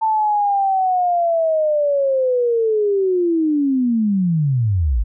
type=linear sweep; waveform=sine; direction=down; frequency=889 to 47 Hz; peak=-14 dBFS; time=0.01-5.04 s; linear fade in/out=20 ms; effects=none